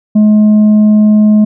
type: tone with tanh clipping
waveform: triangle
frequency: 212.2 Hz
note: G#3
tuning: 38 cents sharp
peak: -4 dBFS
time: 0.15-1.45 s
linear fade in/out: 10 ms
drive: 8 dB
effects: none